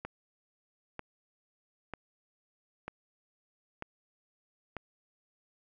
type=click train; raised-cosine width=0.5 ms; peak=-23 dBFS; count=6; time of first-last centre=0.05-4.767 s; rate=1.06 Hz; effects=none